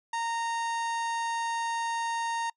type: harmonic tone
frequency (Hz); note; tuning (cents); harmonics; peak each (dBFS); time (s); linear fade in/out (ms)
925; A#5; -14; 1 / 2 / 3 / 4 / 5 / 6 / 7 / 8 / 10; -29 / -37 / -44 / -45 / -49 / -52 / -46 / -55 / -50; 0.13-2.5; 5
effects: noise-tail reverb RT60 0.1 s tail -26 dB re dry